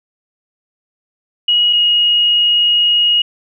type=tone pair in turn; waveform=sine; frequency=2901 / 2881 Hz; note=F#7 / F#7; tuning=-35 / -47 cents; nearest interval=unison; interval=12 cents; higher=first; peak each=-9 dBFS; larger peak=neither; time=1.48-1.73 / 1.73-3.22 s; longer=second; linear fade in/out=5 ms; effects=none